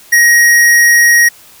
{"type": "tone", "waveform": "square", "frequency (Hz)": 1887, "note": "A#6", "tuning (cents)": 21, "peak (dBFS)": -5, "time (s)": [0.12, 1.29], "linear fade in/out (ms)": 10, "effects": ["white hiss -40 dBFS RMS until 1.6 s"]}